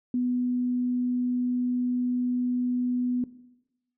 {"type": "tone", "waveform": "sine", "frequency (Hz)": 247.7, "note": "B3", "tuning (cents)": 5, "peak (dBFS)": -23, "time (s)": [0.14, 3.24], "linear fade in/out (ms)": 2, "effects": ["noise-tail reverb RT60 0.9 s tail -17 dB re dry"]}